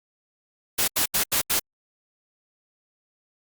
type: noise bursts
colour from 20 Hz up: white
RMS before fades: -22 dBFS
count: 5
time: 0.78-1.596 s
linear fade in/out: 10 ms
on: 100 ms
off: 79 ms
effects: Opus 48 kbps